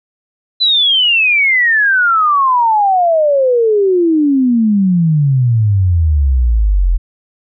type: exponential sweep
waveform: sine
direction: down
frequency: 4049 to 41.02 Hz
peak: -8 dBFS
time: 0.6-6.98 s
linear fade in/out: 20 ms
effects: none